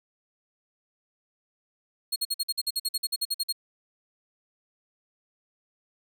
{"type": "tone bursts", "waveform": "sawtooth", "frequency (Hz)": 4277, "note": "C8", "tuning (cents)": 37, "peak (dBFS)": -22, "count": 16, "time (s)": [2.12, 3.526], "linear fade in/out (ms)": 10, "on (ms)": 41, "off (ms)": 50, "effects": []}